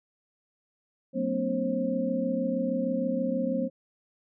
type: tone cluster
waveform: sine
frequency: 185.7 / 225.4 / 251.8 / 286.4 / 534 Hz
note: F#3 / A3 / B3 / D4 / C5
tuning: +7 / +42 / +34 / -43 / +35 cents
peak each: -34 / -32 / -30 / -37 / -30 dBFS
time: 1.13-3.7 s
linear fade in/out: 50 ms
effects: none